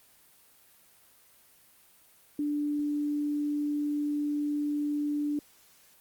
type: tone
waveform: sine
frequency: 293.7 Hz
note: D4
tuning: in tune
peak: -27 dBFS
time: 2.39-5.39 s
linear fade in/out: 2 ms
effects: white hiss -60 dBFS RMS until 6 s + Opus 32 kbps